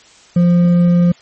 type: tone with hard clipping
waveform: triangle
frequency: 174.61 Hz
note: F3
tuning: in tune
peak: -9 dBFS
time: 0.36-1.12 s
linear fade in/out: 5 ms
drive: 8 dB
effects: white hiss -45 dBFS RMS until 1.21 s + MP3 32 kbps